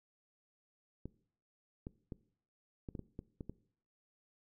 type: clicks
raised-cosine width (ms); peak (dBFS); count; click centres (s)
3; -30; 9; 1.056 / 1.869 / 2.122 / 2.888 / 2.952 / 2.993 / 3.191 / 3.408 / 3.496
effects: noise-tail reverb RT60 0.6 s tail -20 dB re dry